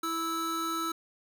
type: tone pair together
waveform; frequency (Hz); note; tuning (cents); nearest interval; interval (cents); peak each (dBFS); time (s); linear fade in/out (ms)
square; 329.6 / 1311.6; E4 / E6; 0 / -9; 2 octaves; 2391; -36 / -32; 0.03-0.92; 5
effects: none